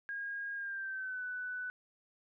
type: tone with pitch glide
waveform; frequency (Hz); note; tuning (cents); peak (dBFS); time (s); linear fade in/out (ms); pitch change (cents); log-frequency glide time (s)
sine; 1629 to 1493.8; G#6 to F#6; -34 to +16; -37; 0.09-1.7; 0; -150; 0.55-1.23
effects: none